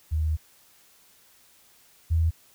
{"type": "tone pair in turn", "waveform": "sine", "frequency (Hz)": [78, 81.65], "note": ["D#2", "E2"], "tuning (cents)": [5, -16], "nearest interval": "minor second", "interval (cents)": 79, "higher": "second", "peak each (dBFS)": [-22, -19], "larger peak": "second", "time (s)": [[0.11, 0.37], [2.1, 2.31]], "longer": "first", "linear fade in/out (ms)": 20, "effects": ["white hiss -58 dBFS RMS until 2.54 s"]}